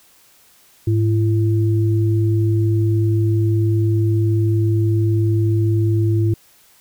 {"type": "tone pair together", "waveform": "sine", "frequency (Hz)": [106.27, 337.4], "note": ["G#2", "E4"], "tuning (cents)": [40, 40], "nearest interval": "octave + minor sixth", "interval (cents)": 2000, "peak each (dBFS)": [-14, -21], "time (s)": [0.87, 6.34], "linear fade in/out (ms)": 5, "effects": ["white hiss -52 dBFS RMS until 6.8 s"]}